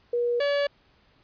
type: tone pair in turn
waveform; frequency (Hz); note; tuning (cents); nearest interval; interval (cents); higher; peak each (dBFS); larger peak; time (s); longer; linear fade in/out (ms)
sine / 45% pulse; 479.7 / 570.5; A#4 / C#5; +50 / +50; minor third; 300; second; -22; neither; 0.13-0.4 / 0.4-0.67; neither; 5
effects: pink hiss -62 dBFS RMS until 1.23 s + resampled to 11025 Hz